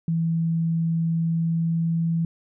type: tone with pitch glide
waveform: sine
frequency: 164.81 to 165.76 Hz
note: E3 to E3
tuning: 0 to +10 cents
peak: -20 dBFS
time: 0.08-2.25 s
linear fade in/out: 2 ms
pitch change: +10 cents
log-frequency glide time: 1.07-2.04 s
effects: none